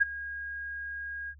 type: tone with ADSR envelope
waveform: sine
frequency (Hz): 1633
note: G#6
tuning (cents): -30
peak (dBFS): -17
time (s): 0-1.35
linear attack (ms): 18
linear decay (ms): 20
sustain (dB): -18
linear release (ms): 61
effects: added 72 Hz sine -50 dBFS peak until 1.39 s